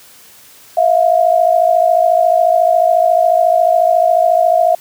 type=tone pair together; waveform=sine; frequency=652 / 706.1 Hz; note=E5 / F5; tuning=-19 / +19 cents; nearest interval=minor second; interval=138 cents; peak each=-11 dBFS; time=0.77-4.75 s; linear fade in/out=5 ms; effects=white hiss -42 dBFS RMS until 4.8 s + high-pass 60 Hz 12 dB/octave